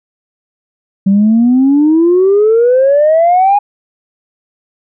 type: exponential sweep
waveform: sine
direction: up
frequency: 191.3 to 830 Hz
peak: -4 dBFS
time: 1.06-3.59 s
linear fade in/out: 10 ms
effects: tanh soft clip ceiling -2 dBFS